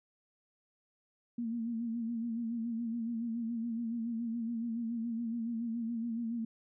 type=tone with vibrato; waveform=sine; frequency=231.1 Hz; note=A#3; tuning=15 cents flat; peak=-33 dBFS; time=1.38-6.45 s; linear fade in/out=5 ms; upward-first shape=sine; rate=7.1 Hz; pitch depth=58 cents each way; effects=none